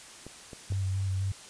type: clicks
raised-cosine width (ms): 2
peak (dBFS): -29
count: 3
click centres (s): 0.266 / 0.532 / 0.722
type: tone with vibrato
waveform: sine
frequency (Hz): 96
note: G2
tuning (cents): -36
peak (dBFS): -27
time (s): 0.7-1.32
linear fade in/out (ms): 5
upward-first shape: square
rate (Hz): 4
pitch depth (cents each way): 19
effects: white hiss -48 dBFS RMS until 1.49 s + resampled to 22050 Hz